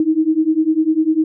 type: beating tone pair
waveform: sine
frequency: 310.3 / 320.3 Hz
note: D#4 / E4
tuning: -5 / -50 cents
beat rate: 10 Hz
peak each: -16 / -15 dBFS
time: 0-1.24 s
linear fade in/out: 2 ms
effects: none